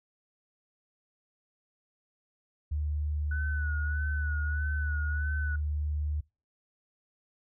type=tone; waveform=sine; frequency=74.7 Hz; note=D2; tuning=30 cents sharp; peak=-28 dBFS; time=2.71-6.21 s; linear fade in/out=10 ms
type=tone with vibrato; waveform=sine; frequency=1480 Hz; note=F#6; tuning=in tune; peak=-35 dBFS; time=3.31-5.56 s; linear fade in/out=5 ms; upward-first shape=sine; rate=1.6 Hz; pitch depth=52 cents each way
effects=noise-tail reverb RT60 0.3 s tail -25 dB re dry